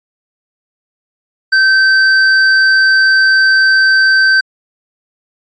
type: tone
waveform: square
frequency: 1549 Hz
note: G6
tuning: 21 cents flat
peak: -7 dBFS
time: 1.52-4.41 s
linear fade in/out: 10 ms
effects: resampled to 16000 Hz